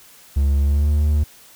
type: tone with pitch glide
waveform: triangle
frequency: 70.1 to 74.7 Hz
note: C#2 to D2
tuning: +20 to +30 cents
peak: -12 dBFS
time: 0.36-1.24 s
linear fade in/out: 10 ms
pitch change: +110 cents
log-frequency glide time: 0.61-0.94 s
effects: white hiss -47 dBFS RMS until 1.55 s